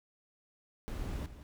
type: noise with echo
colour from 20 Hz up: brown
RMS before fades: -38 dBFS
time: 0.88-1.26 s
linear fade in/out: 0 ms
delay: 170 ms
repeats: 1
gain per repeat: -12 dB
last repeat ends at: 1.43 s
effects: none